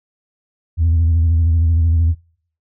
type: tone with vibrato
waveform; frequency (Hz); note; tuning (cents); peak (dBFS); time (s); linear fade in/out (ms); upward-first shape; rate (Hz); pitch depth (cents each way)
sine; 82.41; E2; 0; -9; 0.77-2.15; 50; square; 13; 47
effects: noise-tail reverb RT60 0.6 s tail -26 dB re dry + tanh soft clip ceiling -9 dBFS